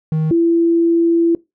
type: tone pair in turn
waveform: triangle / sine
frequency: 157 / 335.8 Hz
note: D#3 / E4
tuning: +16 / +32 cents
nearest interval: octave + minor second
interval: 1316 cents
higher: second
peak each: -12 / -10 dBFS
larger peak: second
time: 0.12-0.31 / 0.31-1.35 s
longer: second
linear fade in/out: 2 ms
effects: noise-tail reverb RT60 0.2 s tail -21 dB re dry